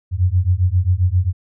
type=beating tone pair; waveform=sine; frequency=87.31 / 94.81 Hz; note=F2 / F#2; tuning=0 / +43 cents; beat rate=7.5 Hz; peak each=-16 dBFS; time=0.11-1.33 s; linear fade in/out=50 ms; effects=none